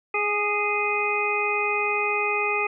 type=harmonic tone with a mistuned harmonic; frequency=415.3 Hz; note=G#4; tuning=in tune; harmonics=1 / 2 / 3 / 5 / 6; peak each=-28 / -30 / -29 / -30 / -25 dBFS; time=0.14-2.67 s; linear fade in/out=5 ms; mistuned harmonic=3; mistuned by=-16 cents; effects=none